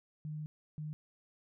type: tone bursts at uneven times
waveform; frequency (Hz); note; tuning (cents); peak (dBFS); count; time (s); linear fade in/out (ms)
sine; 152.6; D#3; -33; -38; 2; 0.25-0.46 / 0.78-0.93; 0
effects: none